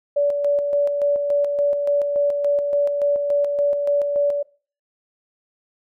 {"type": "tone with tremolo", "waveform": "sine", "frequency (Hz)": 575, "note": "D5", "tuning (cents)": -37, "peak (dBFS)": -15, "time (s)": [0.16, 4.43], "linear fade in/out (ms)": 10, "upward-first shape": "square", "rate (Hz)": 3.5, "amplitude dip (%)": 40, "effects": ["noise-tail reverb RT60 0.4 s tail -21 dB re dry"]}